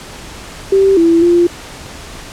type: tone with pitch steps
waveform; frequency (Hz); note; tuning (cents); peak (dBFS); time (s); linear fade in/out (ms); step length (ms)
sine; 389.1 / 333.8 / 346.6; G4 / E4 / F4; -13 / +22 / -13; -6; 0.72-1.47; 5; 250
effects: pink hiss -31 dBFS RMS until 2.32 s + low-pass 9000 Hz 12 dB/octave